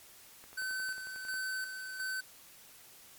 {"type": "click train", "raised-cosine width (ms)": 0.5, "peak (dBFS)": -38, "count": 11, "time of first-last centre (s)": [0.44, 1.341], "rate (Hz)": 11.1}
{"type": "tone with tremolo", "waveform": "square", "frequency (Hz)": 1527, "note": "G6", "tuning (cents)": -46, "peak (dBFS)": -35, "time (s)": [0.57, 2.21], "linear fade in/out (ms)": 10, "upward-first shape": "square", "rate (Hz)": 1.4, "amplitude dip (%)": 50}
{"effects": ["white hiss -56 dBFS RMS until 3.18 s", "MP3 96 kbps"]}